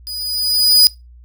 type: tone with level ramp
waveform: 40% pulse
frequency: 4947 Hz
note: D#8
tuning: 11 cents flat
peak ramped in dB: -24 to -4 dBFS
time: 0.07-0.87 s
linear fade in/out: 0 ms
effects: noise-tail reverb RT60 0.2 s tail -20 dB re dry + added 60 Hz sine -39 dBFS peak until 1.24 s